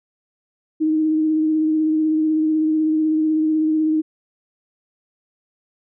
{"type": "tone with vibrato", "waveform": "sine", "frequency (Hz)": 312.4, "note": "D#4", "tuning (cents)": 7, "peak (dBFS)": -15, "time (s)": [0.8, 4.02], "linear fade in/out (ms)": 20, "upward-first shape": "sine", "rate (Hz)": 16, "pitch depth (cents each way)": 20, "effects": []}